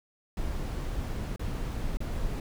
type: noise with dropouts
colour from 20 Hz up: brown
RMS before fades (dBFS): -32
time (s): 0.37-2.4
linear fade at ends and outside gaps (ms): 2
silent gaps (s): 1.361-1.394 / 1.971-2.004
effects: none